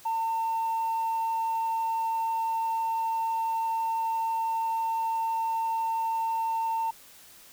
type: tone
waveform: sine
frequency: 903 Hz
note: A5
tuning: 45 cents sharp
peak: -24 dBFS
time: 0.05-6.91 s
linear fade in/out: 10 ms
effects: tanh soft clip ceiling -23 dBFS + white hiss -52 dBFS RMS until 7.52 s